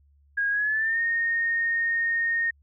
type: tone with pitch glide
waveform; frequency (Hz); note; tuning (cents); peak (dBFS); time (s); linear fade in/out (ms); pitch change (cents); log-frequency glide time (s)
sine; 1636 to 1847; G#6 to A#6; -26 to -16; -22; 0.37-2.51; 10; +210; 0.5-1
effects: added 71 Hz sine -57 dBFS peak until 2.62 s